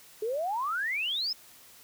sine exponential sweep, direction up, 415.3 to 5330 Hz, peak -28 dBFS, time 0.22-1.33 s, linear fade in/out 5 ms, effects white hiss -54 dBFS RMS until 1.83 s

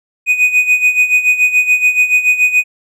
triangle tone with tremolo, 2489 Hz, D#7, in tune, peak -4 dBFS, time 0.26-2.64 s, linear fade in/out 50 ms, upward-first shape sine, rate 7 Hz, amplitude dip 75%, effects none

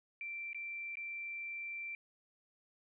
sine tone with dropouts, 2349 Hz, D7, in tune, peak -40 dBFS, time 0.21-1.95 s, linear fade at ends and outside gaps 1 ms, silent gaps 0.531-0.546 / 0.955-0.97 s, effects none

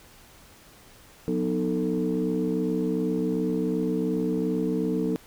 sine tone cluster, 179.2 / 246.7 / 309.4 / 445.4 Hz, F3 / B3 / D#4 / A4, +45 / -2 / -10 / +21 cents, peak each -28 dBFS, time 1.28-5.16 s, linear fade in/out 0 ms, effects tanh soft clip ceiling -16 dBFS + pink hiss -52 dBFS RMS until 5.26 s

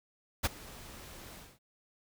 pink noise with ADSR envelope, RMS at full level -27 dBFS, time 0.43-1.59 s, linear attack 23 ms, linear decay 24 ms, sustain -22 dB, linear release 230 ms, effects none

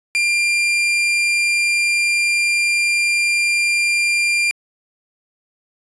40% pulse tone, 2390 Hz, D7, 30 cents sharp, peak -14 dBFS, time 0.15-4.51 s, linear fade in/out 0 ms, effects resampled to 22050 Hz

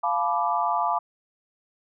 sine chord, B half-diminished seventh, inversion second, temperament equal with one note detuned, 698.5 / 861.4 / 987.8 / 1174.7 Hz, F5 / A5 / B5 / D6, 0 / -37 / 0 / 0 cents, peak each -27 dBFS, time 0.03-0.99 s, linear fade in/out 10 ms, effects none

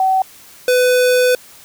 sine / square tone pair in turn, 760 / 499.9 Hz, F#5 / B4, +46 / +21 cents, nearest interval perfect fifth, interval 725 cents, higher first, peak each -11 dBFS, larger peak neither, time 0-0.22 / 0.68-1.35 s, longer second, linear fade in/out 2 ms, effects white hiss -42 dBFS RMS until 1.64 s

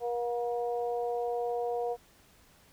harmonic tone, 238.9 Hz, A#3, 43 cents sharp, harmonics 2 / 3 / 4, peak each -31 / -34 / -46 dBFS, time 0-1.97 s, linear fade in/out 50 ms, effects pink hiss -61 dBFS RMS until 2.72 s

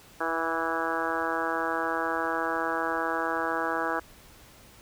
harmonic tone with a mistuned harmonic, 164.2 Hz, E3, 6 cents flat, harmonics 2 / 3 / 4 / 5 / 6 / 7 / 8 / 9 / 10, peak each -35 / -35 / -35 / -35 / -35 / -35 / -35 / -35 / -35 dBFS, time 0.2-4 s, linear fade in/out 10 ms, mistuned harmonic 3, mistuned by -16 cents, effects pink hiss -53 dBFS RMS until 4.81 s

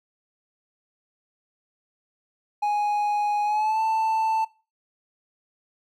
triangle tone with pitch glide, 830.6 to 885.1 Hz, G#5 to A5, 0 to +10 cents, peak -19 dBFS, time 2.62-4.45 s, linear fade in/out 10 ms, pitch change +110 cents, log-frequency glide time 3.44-3.81 s, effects noise-tail reverb RT60 0.3 s tail -18 dB re dry

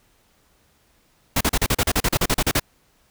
pink noise bursts, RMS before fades -19 dBFS, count 15, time 1.36-2.598 s, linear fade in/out 5 ms, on 48 ms, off 37 ms, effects pink hiss -61 dBFS RMS until 3.1 s

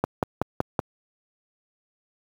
click train, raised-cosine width 1 ms, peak -7 dBFS, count 5, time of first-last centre 0.04-0.792 s, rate 5.32 Hz, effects high-pass 80 Hz 12 dB/octave + 7-bit

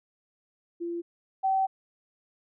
sine tone pair in turn, 342.2 / 768.2 Hz, F4 / G5, -35 / -35 cents, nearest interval octave + major second, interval 1400 cents, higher second, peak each -30 / -22 dBFS, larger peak second, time 0.8-1.02 / 1.43-1.67 s, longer second, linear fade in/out 20 ms, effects none

